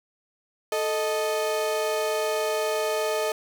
35% pulse tone pair together, 438.4 / 622.3 Hz, A4 / D#5, -6 / 0 cents, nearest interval tritone, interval 606 cents, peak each -25 dBFS, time 0.72-3.32 s, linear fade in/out 2 ms, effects none

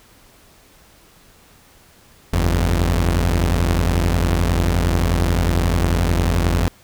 sawtooth tone pair together, 48.22 / 85.2 Hz, G1 / F2, -28 / -42 cents, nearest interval minor seventh, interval 986 cents, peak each -14 dBFS, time 2.33-6.68 s, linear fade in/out 0 ms, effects pink hiss -50 dBFS RMS until 6.83 s

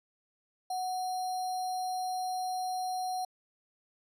sine tone with sample-and-hold, 740 Hz, F#5, in tune, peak -31 dBFS, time 0.7-3.25 s, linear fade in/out 5 ms, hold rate 4900 Hz, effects resampled to 32000 Hz

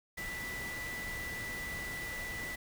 sine tone in noise, 1975.5 Hz, B6, in tune, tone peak -39 dBFS, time 0.17-2.56 s, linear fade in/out 10 ms, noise pink, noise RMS -44 dBFS, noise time 0.17-2.56 s, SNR +2 dB, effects none

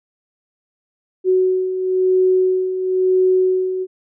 sine beating tone pair, 371 / 371.99 Hz, F#4 / F#4, +5 / +9 cents, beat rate 0.99 Hz, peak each -21 / -14 dBFS, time 1.24-3.87 s, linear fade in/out 50 ms, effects none

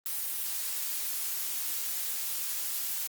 blue noise, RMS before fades -33 dBFS, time 0.06-3.07 s, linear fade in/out 0 ms, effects Opus 32 kbps

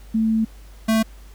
sine / square tone pair in turn, 221.7 / 221.7 Hz, A3 / A3, +13 / +13 cents, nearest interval unison, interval 0 cents, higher neither, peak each -16 dBFS, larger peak neither, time 0.14-0.45 / 0.88-1.03 s, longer first, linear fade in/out 10 ms, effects added 50 Hz sine -40 dBFS peak until 1.34 s + pink hiss -52 dBFS RMS until 1.34 s

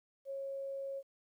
sine tone, 547 Hz, C#5, 23 cents flat, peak -38 dBFS, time 0.25-1.03 s, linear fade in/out 50 ms, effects 12-bit

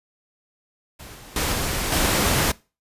pink noise with level steps, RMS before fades -41 / -43 / -23 / -25 / -20 dBFS, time 0.99-2.52 s, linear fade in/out 10 ms, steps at 1.15 / 1.36 / 1.53 / 1.92 s, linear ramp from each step 2 ms, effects noise-tail reverb RT60 0.3 s tail -22 dB re dry + resampled to 32000 Hz

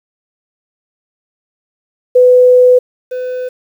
sine / triangle tone pair in turn, 499.8 / 504.1 Hz, B4 / B4, +21 / +35 cents, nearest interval unison, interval 14 cents, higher second, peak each -3 / -15 dBFS, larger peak first, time 2.15-2.79 / 3.11-3.49 s, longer first, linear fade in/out 10 ms, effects 7-bit

